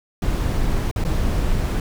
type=noise with dropouts; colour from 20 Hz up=brown; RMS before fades=-20 dBFS; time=0.22-1.8 s; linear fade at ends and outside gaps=2 ms; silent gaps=0.913-0.96 / 1.04-1.049 s; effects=none